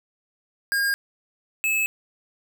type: tone pair in turn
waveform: square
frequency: 1619 / 2598 Hz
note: G#6 / E7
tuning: -45 / -26 cents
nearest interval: minor sixth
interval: 819 cents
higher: second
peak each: -21 dBFS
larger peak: neither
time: 0.72-0.94 / 1.64-1.86 s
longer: neither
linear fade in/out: 0 ms
effects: none